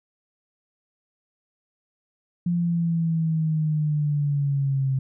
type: linear sweep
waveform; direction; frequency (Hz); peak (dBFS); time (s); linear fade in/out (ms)
sine; down; 174.61 to 132.4; -20; 2.46-4.99; 5
effects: none